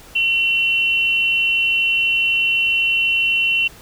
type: tone pair together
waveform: sine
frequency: 2726 / 3026 Hz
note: F7 / F#7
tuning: -43 / +38 cents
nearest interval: major second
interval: 181 cents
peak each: -15 / -23 dBFS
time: 0.15-3.68 s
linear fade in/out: 10 ms
effects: pink hiss -43 dBFS RMS until 3.81 s